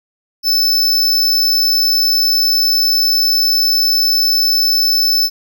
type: tone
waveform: square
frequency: 5270 Hz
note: E8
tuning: 1 cent flat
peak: -11 dBFS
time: 0.43-5.3 s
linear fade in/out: 50 ms
effects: none